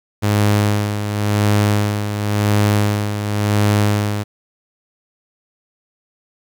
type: tone with tremolo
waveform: sawtooth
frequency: 103.83 Hz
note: G#2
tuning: in tune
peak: -8 dBFS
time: 0.22-4.24 s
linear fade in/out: 20 ms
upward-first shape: sine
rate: 0.93 Hz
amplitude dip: 60%
effects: 8-bit